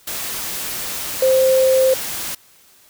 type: tone in noise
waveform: sine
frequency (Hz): 523.3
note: C5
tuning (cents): 0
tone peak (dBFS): -11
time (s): 1.22-1.94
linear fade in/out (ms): 5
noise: white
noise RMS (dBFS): -26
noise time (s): 0.07-2.35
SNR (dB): +12
effects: white hiss -51 dBFS RMS until 2.89 s